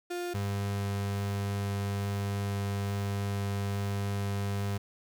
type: tone pair in turn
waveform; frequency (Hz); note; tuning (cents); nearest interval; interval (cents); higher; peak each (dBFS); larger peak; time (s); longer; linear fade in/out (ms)
35% pulse; 352.2 / 100.13; F4 / G2; +15 / +37; octave + minor seventh; 2178; first; -31 / -28; second; 0.1-0.34 / 0.34-4.78; second; 10
effects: none